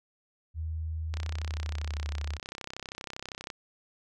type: tone with pitch glide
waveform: sine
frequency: 79.7 to 74.36 Hz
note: D#2 to D2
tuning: +42 to +22 cents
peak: -31 dBFS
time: 0.54-2.39 s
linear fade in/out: 50 ms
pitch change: -120 cents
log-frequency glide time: 1.27-2.07 s
type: click train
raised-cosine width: 0.2 ms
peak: -21 dBFS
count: 78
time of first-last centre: 1.14-3.502 s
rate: 32.6 Hz
effects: none